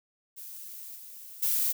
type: noise with level steps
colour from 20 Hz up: violet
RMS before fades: -43 / -46 / -27 dBFS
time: 0.36-1.73 s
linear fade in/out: 20 ms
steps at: 0.95 / 1.42 s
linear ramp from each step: 10 ms
effects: none